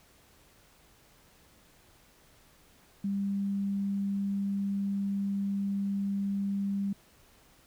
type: tone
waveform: sine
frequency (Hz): 198.6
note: G3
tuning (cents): +23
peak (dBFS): -28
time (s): 3.04-6.93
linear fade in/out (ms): 5
effects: pink hiss -61 dBFS RMS until 7.66 s